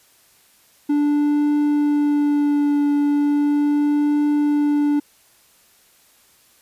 triangle tone with vibrato, 291.8 Hz, D4, 11 cents flat, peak -13 dBFS, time 0.89-5 s, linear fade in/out 10 ms, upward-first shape triangle, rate 0.37 Hz, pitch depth 16 cents each way, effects white hiss -55 dBFS RMS until 6.61 s + resampled to 32000 Hz

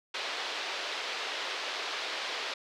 white band-pass noise, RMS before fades -36 dBFS, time 0.14-2.54 s, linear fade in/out 5 ms, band 380 to 4300 Hz, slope 24 dB/octave, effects none

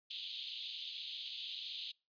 pink band-pass noise, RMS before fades -45 dBFS, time 0.1-1.92 s, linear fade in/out 10 ms, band 3100 to 4100 Hz, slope 48 dB/octave, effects noise-tail reverb RT60 0.3 s tail -26 dB re dry + resampled to 11025 Hz

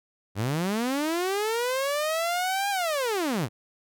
sawtooth linear two-way sweep, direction up then down, 92.5 to 814 to 92.5 Hz, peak -21 dBFS, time 0.35-3.49 s, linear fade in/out 50 ms, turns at 2.7 s, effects none

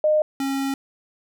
sine / square tone pair in turn, 612 / 272.6 Hz, D#5 / C#4, -29 / -29 cents, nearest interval octave + major second, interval 1400 cents, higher first, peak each -15 / -23 dBFS, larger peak first, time 0.04-0.22 / 0.4-0.74 s, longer second, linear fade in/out 2 ms, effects none

